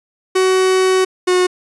45% pulse tone pair in turn, 374.9 / 364 Hz, F#4 / F#4, +23 / -28 cents, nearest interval minor second, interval 51 cents, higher first, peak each -11 dBFS, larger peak neither, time 0.35-1.05 / 1.27-1.47 s, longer first, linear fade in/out 10 ms, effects resampled to 24000 Hz

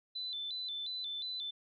sine tone with vibrato, 3758 Hz, A#7, 13 cents sharp, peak -37 dBFS, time 0.15-1.51 s, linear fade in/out 10 ms, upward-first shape square, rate 2.8 Hz, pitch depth 110 cents each way, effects none

